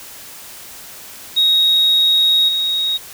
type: tone with level steps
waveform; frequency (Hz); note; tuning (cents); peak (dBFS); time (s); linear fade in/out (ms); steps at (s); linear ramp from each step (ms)
sine; 3771; A#7; +19; -9 / -15; 1.36-2.98; 20; 2.48; 10
effects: tanh soft clip ceiling -7 dBFS + white hiss -36 dBFS RMS until 3.13 s